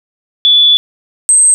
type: tone pair in turn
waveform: sine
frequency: 3451 / 8275 Hz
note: A7 / C9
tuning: -34 / -20 cents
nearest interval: octave + minor third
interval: 1514 cents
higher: second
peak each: -4 dBFS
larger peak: neither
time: 0.45-0.77 / 1.29-1.54 s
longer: first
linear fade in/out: 0 ms
effects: none